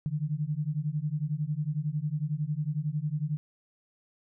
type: beating tone pair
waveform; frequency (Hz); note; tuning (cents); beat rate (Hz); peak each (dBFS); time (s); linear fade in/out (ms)
sine; 145.2 / 156.2; D3 / D#3; -19 / +7; 11; -31; 0.06-3.37; 0
effects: none